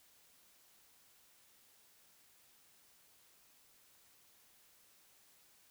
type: silence
effects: white hiss -67 dBFS RMS until 5.7 s